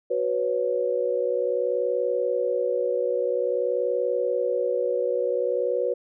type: chord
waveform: sine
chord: F# suspended fourth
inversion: none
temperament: equal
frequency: 370 / 493.9 / 554.4 Hz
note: F#4 / B4 / C#5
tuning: 0 / 0 / 0 cents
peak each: -29 / -24 / -27 dBFS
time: 0.1-5.94 s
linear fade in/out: 10 ms
effects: none